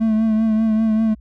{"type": "tone with vibrato", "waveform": "triangle", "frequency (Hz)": 220, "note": "A3", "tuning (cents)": 0, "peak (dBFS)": -12, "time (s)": [0, 1.15], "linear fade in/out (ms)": 20, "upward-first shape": "triangle", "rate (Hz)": 5.1, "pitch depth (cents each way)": 39, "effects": ["added 60 Hz sine -41 dBFS peak until 1.2 s"]}